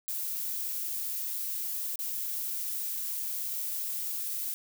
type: noise with dropouts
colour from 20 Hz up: violet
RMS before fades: -34 dBFS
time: 0.08-4.54 s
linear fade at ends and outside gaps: 0 ms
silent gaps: 1.957-1.991 s
effects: none